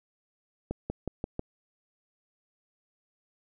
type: accelerating click train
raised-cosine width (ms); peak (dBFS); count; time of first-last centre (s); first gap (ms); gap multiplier
2; -18; 5; 0.71-1.394; 190; 0.93
effects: none